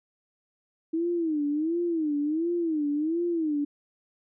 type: tone with vibrato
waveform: sine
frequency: 317.2 Hz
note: D#4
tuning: 33 cents sharp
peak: -24 dBFS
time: 0.93-3.65 s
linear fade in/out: 10 ms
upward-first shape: sine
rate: 1.4 Hz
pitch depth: 160 cents each way
effects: none